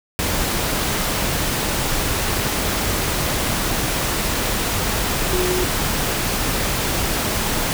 sine tone in noise, 363.3 Hz, F#4, 32 cents flat, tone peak -20 dBFS, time 5.33-5.64 s, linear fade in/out 0 ms, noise pink, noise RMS -21 dBFS, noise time 0.19-7.73 s, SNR -2 dB, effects none

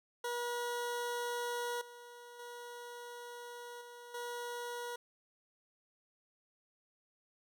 20% pulse tone with level steps, 481.2 Hz, B4, 45 cents flat, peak -31 / -46 / -41 / -45 / -35 dBFS, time 0.24-4.96 s, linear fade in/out 5 ms, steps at 1.81 / 2.39 / 3.81 / 4.14 s, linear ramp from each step 5 ms, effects none

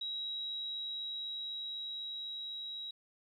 sine tone with level ramp, 3852 Hz, B7, 44 cents flat, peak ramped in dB -36 to -40 dBFS, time 0.01-2.91 s, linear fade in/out 5 ms, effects 12-bit

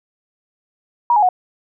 sine tone with pitch steps, 955 / 836.2 / 732.2 Hz, A#5 / G#5 / F#5, +42 / +12 / -18 cents, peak -10 dBFS, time 1.1-1.289 s, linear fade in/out 2 ms, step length 63 ms, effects none

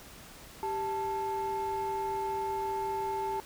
sine tone pair together, 392 / 880 Hz, G4 / A5, 0 / 0 cents, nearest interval octave + major second, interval 1400 cents, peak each -33 / -30 dBFS, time 0.63-3.4 s, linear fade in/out 0 ms, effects tanh soft clip ceiling -27 dBFS + pink hiss -50 dBFS RMS until 3.45 s

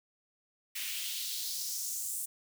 white noise with high-pass filter sweep, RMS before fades -37 dBFS, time 0.75-2.26 s, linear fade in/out 10 ms, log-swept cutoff 2300 to 8900 Hz, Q 2.3, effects none

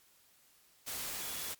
sine tone in noise, 3401 Hz, G#7, 40 cents sharp, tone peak -51 dBFS, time 1.2-1.49 s, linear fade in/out 20 ms, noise white, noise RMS -40 dBFS, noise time 0.86-1.55 s, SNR -14 dB, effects white hiss -66 dBFS RMS until 1.59 s + MP3 96 kbps

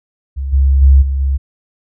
sine tone with level steps, 68 Hz, C#2, 33 cents flat, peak -17 / -7 / -3 / -13 / -11 dBFS, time 0.36-1.38 s, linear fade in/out 20 ms, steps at 0.52 / 0.81 / 1.01 / 1.19 s, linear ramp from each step 20 ms, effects none

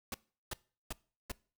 pink noise bursts, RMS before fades -39 dBFS, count 4, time 0.12-1.318 s, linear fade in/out 2 ms, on 22 ms, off 370 ms, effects noise-tail reverb RT60 0.4 s tail -22 dB re dry

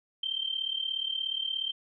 sine tone with amplitude modulation, 3136 Hz, G7, in tune, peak -26 dBFS, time 0.23-1.72 s, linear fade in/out 5 ms, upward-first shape sine, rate 36.9 Hz, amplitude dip 80%, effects none

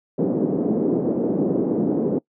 white band-pass noise, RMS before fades -21 dBFS, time 0.18-2.19 s, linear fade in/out 10 ms, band 180 to 410 Hz, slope 24 dB/octave, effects noise-tail reverb RT60 0.1 s tail -22 dB re dry

